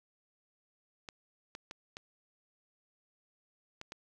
clicks, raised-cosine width 0.2 ms, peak -26 dBFS, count 6, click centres 1.088 / 1.551 / 1.711 / 1.969 / 3.814 / 3.921 s, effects none

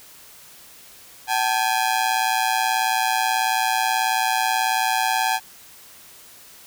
sawtooth ring-modulated tone, 820 Hz, G#5, 22 cents flat, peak -12 dBFS, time 1.27-5.4 s, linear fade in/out 50 ms, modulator 59.2 Hz, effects white hiss -46 dBFS RMS until 6.66 s

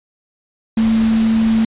sine tone in noise, 223.2 Hz, A3, 25 cents sharp, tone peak -11 dBFS, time 0.77-1.65 s, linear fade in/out 5 ms, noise pink, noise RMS -28 dBFS, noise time 0.77-1.65 s, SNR +14 dB, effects resampled to 8000 Hz

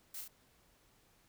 blue noise with echo, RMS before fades -45 dBFS, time 0.14-0.21 s, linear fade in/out 5 ms, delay 35 ms, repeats 2, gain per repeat -3 dB, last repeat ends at 0.28 s, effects pink hiss -69 dBFS RMS until 1.28 s

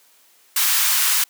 white high-pass noise, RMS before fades -18 dBFS, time 0.56-1.24 s, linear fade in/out 5 ms, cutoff 1000 Hz, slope 24 dB/octave, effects white hiss -55 dBFS RMS until 1.29 s + high-pass 300 Hz 12 dB/octave

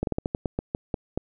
slowing click train, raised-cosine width 2 ms, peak -12 dBFS, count 11, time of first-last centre 0.03-1.175 s, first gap 42 ms, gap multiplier 1.21, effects none

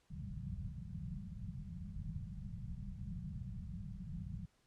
white low-pass noise, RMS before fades -45 dBFS, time 0.1-4.46 s, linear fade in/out 10 ms, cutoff 200 Hz, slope 96 dB/octave, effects pink hiss -75 dBFS RMS until 4.66 s + low-pass 9000 Hz 12 dB/octave

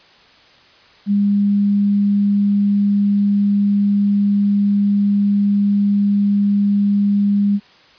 sine tone, 202.4 Hz, G#3, 44 cents flat, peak -12 dBFS, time 1.06-7.6 s, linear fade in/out 50 ms, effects white hiss -48 dBFS RMS until 7.98 s + resampled to 11025 Hz

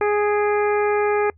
harmonic tone with a mistuned harmonic, 415.3 Hz, G#4, in tune, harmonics 1 / 2 / 3 / 4 / 5 / 6, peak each -18 / -24 / -28 / -30 / -32 / -34 dBFS, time 0.01-1.3 s, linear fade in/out 2 ms, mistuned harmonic 6, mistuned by -62 cents, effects noise-tail reverb RT60 0.1 s tail -26 dB re dry + added 81 Hz sine -49 dBFS peak until 1.37 s

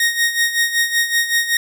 sawtooth tone with tremolo, 1864.7 Hz, A#6, in tune, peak -9 dBFS, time 0-1.57 s, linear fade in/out 2 ms, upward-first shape sine, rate 5.3 Hz, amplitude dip 70%, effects none

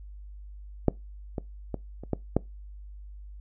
clicks, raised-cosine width 2 ms, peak -6 / -17 / -17 / -26 / -12 / -8 dBFS, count 6, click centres 0.883 / 1.382 / 1.743 / 2.036 / 2.133 / 2.366 s, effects noise-tail reverb RT60 0.2 s tail -22 dB re dry + added 50 Hz sine -41 dBFS peak until 3.4 s

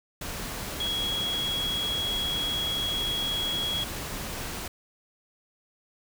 sine tone in noise, 3322 Hz, G#7, in tune, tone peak -27 dBFS, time 0.8-3.84 s, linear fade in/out 5 ms, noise pink, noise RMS -35 dBFS, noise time 0.21-4.68 s, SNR +5 dB, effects none

